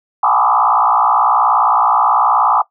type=tone with frequency modulation; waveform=sine; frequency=1010 Hz; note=B5; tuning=39 cents sharp; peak=-9 dBFS; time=0.23-2.62 s; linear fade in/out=5 ms; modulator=58.9 Hz; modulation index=4.2; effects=noise-tail reverb RT60 0.1 s tail -18 dB re dry